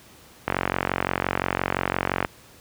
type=click train; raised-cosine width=0.5 ms; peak=-6 dBFS; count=82; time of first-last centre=0.48-2.249 s; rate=45.8 Hz; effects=pink hiss -50 dBFS RMS until 2.6 s + high-pass 60 Hz 12 dB/octave